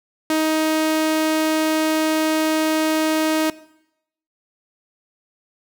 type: tone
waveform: sawtooth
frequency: 314 Hz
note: D#4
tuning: 16 cents sharp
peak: -13 dBFS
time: 0.3-3.5 s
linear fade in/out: 2 ms
effects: noise-tail reverb RT60 0.8 s tail -19 dB re dry